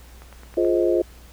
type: click train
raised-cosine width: 0.5 ms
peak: -28 dBFS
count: 5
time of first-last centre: 0.22-0.648 s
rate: 9.35 Hz
type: chord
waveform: sine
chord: F minor seventh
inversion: none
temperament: just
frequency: 349.2 / 419.1 / 523.8 / 628.6 Hz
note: F4 / Ab4 / C5 / Eb5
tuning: 0 / +16 / +2 / +18 cents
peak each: -19 / -24 / -24 / -25 dBFS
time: 0.57-1.02 s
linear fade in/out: 5 ms
effects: added 60 Hz sine -43 dBFS peak until 1.32 s + pink hiss -50 dBFS RMS until 1.32 s